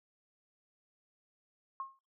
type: tone with exponential decay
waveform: sine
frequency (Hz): 1076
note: C6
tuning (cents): +48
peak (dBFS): -34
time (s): 1.8-1.99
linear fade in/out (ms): 1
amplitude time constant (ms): 41
effects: noise-tail reverb RT60 0.3 s tail -21 dB re dry